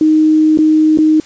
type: tone with dropouts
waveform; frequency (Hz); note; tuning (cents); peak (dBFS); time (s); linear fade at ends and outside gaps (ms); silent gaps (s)
sine; 311.1; D#4; 0; -6; 0.01-1.2; 2; 0.575-0.587 / 0.975-0.986
effects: white hiss -39 dBFS RMS until 1.25 s + resampled to 16000 Hz